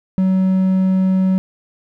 triangle tone, 188.2 Hz, F#3, 30 cents sharp, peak -10 dBFS, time 0.18-1.38 s, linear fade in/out 0 ms, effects none

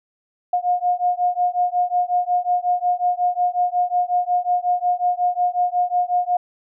sine beating tone pair, 713 / 718.5 Hz, F5 / F5, +36 / +49 cents, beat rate 5.5 Hz, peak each -20 dBFS, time 0.53-6.37 s, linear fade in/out 5 ms, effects none

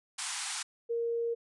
white band-pass noise, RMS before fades -37 dBFS, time 0.18-0.63 s, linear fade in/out 10 ms, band 750 to 10000 Hz, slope 96 dB/octave
sine tone, 466.2 Hz, A#4, in tune, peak -29 dBFS, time 0.89-1.35 s, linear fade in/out 20 ms
effects none

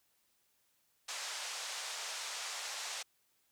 white band-pass noise, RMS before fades -42 dBFS, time 1.08-3.03 s, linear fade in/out 10 ms, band 580 to 7500 Hz, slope 24 dB/octave, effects white hiss -75 dBFS RMS until 3.51 s

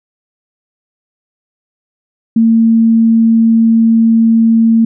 sine tone, 226.7 Hz, A#3, 48 cents flat, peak -5 dBFS, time 2.36-4.85 s, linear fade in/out 5 ms, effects none

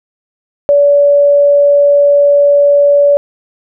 sine tone, 573 Hz, D5, 43 cents flat, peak -4 dBFS, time 0.69-3.17 s, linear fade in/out 0 ms, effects none

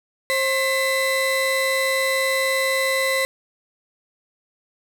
35% pulse tone pair together, 533 / 2012 Hz, C5 / B6, +32 / +32 cents, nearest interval octave + major seventh, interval 2300 cents, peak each -20 dBFS, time 0.3-3.25 s, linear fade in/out 0 ms, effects none

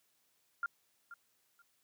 sine tone with echo, 1396.9 Hz, F6, in tune, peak -32 dBFS, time 0.63-0.66 s, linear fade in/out 2 ms, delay 480 ms, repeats 2, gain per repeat -14 dB, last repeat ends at 1.62 s, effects white hiss -75 dBFS RMS until 1.83 s + high-pass 80 Hz 12 dB/octave

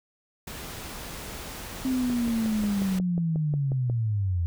pink noise, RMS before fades -38 dBFS, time 0.47-2.99 s, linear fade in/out 5 ms
sine linear sweep, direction down, 262.9 to 82.41 Hz, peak -23 dBFS, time 1.85-4.46 s, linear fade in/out 0 ms
click train, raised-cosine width 2 ms, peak -22 dBFS, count 11, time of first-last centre 2.1-3.899 s, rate 5.56 Hz
effects none

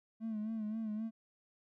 triangle tone with vibrato, 218 Hz, A3, 16 cents flat, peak -33 dBFS, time 0.2-1.11 s, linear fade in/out 50 ms, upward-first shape sine, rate 3.8 Hz, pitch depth 59 cents each way, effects tanh soft clip ceiling -31 dBFS

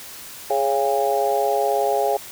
harmonic tone with a mistuned harmonic, 138.59 Hz, C#3, in tune, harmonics 3 / 4 / 5 / 6, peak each -23 / -23 / -23 / -23 dBFS, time 0.5-2.17 s, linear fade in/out 5 ms, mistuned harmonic 6, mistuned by -43 cents, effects white hiss -38 dBFS RMS until 2.31 s

